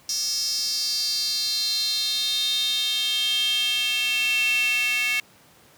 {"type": "tone with high-pass filter sweep", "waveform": "square", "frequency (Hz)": 244.4, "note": "B3", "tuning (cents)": -18, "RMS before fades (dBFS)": -24, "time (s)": [0.09, 5.2], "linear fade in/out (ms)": 2, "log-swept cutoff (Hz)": [5400, 2400], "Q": 8, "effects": ["pink hiss -54 dBFS RMS until 5.77 s", "high-pass 100 Hz 12 dB/octave"]}